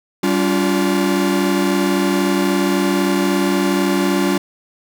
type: tone cluster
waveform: 45% pulse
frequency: 193.8 / 286.4 / 350.2 Hz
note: G3 / D4 / F4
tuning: -20 / -43 / +5 cents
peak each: -19 dBFS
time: 0.23-4.38 s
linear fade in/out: 5 ms
effects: none